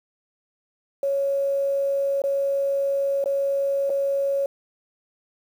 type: tone with dropouts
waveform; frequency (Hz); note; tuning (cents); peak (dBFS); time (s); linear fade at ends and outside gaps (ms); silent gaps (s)
sine; 554.4; C#5; 0; -20; 1.03-4.46; 2; 2.219-2.238 / 3.241-3.258 / 3.896-3.901
effects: 8-bit